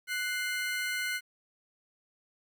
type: tone pair together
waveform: 35% pulse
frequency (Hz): 1484.9 / 2100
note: F#6 / C7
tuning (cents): +6 / +6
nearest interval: tritone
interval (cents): 600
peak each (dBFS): -32 / -32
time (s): 0.07-1.21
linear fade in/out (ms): 50
effects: 11-bit